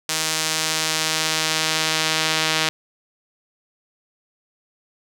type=tone with band-pass filter sweep; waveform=sawtooth; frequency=158.1 Hz; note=D#3; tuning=28 cents sharp; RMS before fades=-22 dBFS; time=0.09-2.69 s; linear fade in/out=0 ms; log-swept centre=6500 to 3800 Hz; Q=0.87; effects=none